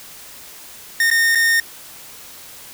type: tone with dropouts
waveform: 45% pulse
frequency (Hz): 1834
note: A#6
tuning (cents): -29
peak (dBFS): -13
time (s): 1-1.6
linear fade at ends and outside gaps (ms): 2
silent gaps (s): 1.102-1.112 / 1.35-1.355
effects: white hiss -39 dBFS RMS until 2.73 s